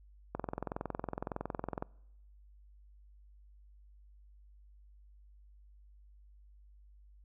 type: click train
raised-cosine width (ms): 1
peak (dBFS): -22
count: 33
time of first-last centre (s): 0.35-1.825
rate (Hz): 21.7
effects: noise-tail reverb RT60 0.9 s tail -26 dB re dry + added 50 Hz sine -56 dBFS peak until 7.24 s